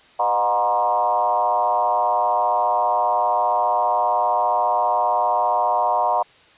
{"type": "tone with frequency modulation", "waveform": "sine", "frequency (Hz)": 836, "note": "G#5", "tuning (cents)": 11, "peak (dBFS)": -16, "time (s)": [0.19, 6.23], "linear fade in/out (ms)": 10, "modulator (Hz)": 113, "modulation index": 2, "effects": ["white hiss -51 dBFS RMS until 6.57 s", "resampled to 8000 Hz"]}